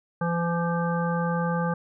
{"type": "harmonic tone with a mistuned harmonic", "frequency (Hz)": 170, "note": "F3", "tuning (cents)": -46, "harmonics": [1, 3, 5, 7, 9], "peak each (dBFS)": [-25, -30, -32, -33, -35], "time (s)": [0.21, 1.74], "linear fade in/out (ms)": 5, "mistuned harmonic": 9, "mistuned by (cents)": 32, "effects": []}